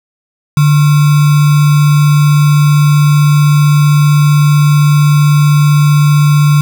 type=tone with sample-and-hold; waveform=sine; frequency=147.4 Hz; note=D3; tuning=7 cents sharp; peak=-4 dBFS; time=0.57-6.61 s; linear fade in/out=2 ms; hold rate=1225 Hz; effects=none